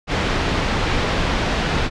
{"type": "low-pass noise", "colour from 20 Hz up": "pink", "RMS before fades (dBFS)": -20, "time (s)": [0.07, 1.9], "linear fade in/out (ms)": 50, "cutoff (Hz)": 3900, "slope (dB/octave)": 12, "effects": ["low-pass 7000 Hz 12 dB/octave"]}